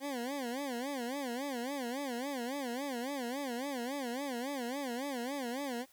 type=tone with vibrato; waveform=20% pulse; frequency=260 Hz; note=C4; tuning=11 cents flat; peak=-31 dBFS; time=0-5.86 s; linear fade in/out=50 ms; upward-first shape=sine; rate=3.6 Hz; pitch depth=180 cents each way; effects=white hiss -65 dBFS RMS until 5.92 s